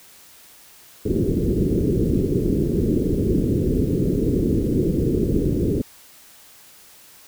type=low-pass noise; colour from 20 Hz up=white; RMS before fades=-20 dBFS; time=1.05-5.82 s; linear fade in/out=10 ms; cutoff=420 Hz; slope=48 dB/octave; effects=white hiss -48 dBFS RMS until 7.27 s